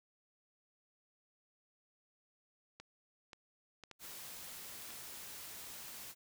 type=clicks; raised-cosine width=0.2 ms; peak=-33 dBFS; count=5; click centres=2.8 / 3.332 / 3.837 / 3.913 / 4.905 s
type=noise; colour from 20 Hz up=white; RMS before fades=-49 dBFS; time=3.99-6.15 s; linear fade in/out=50 ms
effects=none